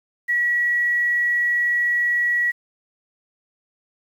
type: tone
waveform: sine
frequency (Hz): 1927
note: B6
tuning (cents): -43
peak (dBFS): -17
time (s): 0.28-2.52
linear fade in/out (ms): 20
effects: 8-bit